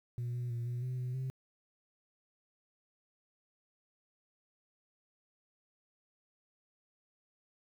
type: tone with pitch steps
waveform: sine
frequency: 120.8 / 122.3 / 118.4 / 121.7 / 127.1 / 125.4 / 131 Hz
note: B2 / B2 / A#2 / B2 / C3 / B2 / C3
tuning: -38 / -16 / +27 / -25 / -50 / +27 / +2 cents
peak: -32 dBFS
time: 0.18-1.3 s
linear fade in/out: 0 ms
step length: 160 ms
effects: tanh soft clip ceiling -33 dBFS + 11-bit